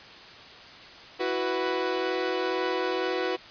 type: chord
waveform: sawtooth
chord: E suspended second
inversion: none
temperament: equal with one note detuned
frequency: 329.6 / 371.7 / 493.9 Hz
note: E4 / F#4 / B4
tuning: 0 / +8 / 0 cents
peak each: -30 / -25 / -26 dBFS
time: 1.19-3.37 s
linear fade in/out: 20 ms
effects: white hiss -46 dBFS RMS until 3.5 s + resampled to 11025 Hz